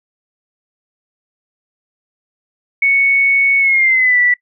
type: tone with pitch glide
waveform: sine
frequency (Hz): 2217 to 1963.7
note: C#7 to B6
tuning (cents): 0 to -10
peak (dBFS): -9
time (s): 2.82-4.34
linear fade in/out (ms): 5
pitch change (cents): -210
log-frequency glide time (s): 3.59-4.19
effects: noise-tail reverb RT60 0.1 s tail -22 dB re dry